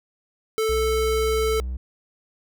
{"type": "tone", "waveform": "square", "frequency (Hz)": 440, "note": "A4", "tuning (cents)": 0, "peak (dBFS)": -21, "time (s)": [0.58, 1.6], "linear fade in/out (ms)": 0}
{"type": "tone with vibrato", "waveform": "triangle", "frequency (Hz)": 62.8, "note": "B1", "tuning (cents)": 30, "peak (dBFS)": -24, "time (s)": [0.69, 1.77], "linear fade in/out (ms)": 5, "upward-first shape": "sine", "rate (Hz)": 7.1, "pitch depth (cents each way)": 10}
{"effects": []}